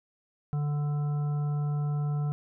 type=harmonic tone; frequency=146.83 Hz; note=D3; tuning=in tune; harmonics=1 / 3 / 5 / 7 / 9; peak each=-26 / -46 / -45 / -53 / -49 dBFS; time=0.53-2.32 s; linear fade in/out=0 ms; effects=none